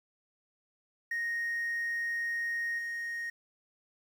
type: tone with level steps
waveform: triangle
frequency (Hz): 1864.7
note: A#6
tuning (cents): 0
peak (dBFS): -28 / -32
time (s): 1.11-3.3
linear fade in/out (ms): 5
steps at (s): 2.78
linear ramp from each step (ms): 10
effects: tanh soft clip ceiling -26 dBFS + 10-bit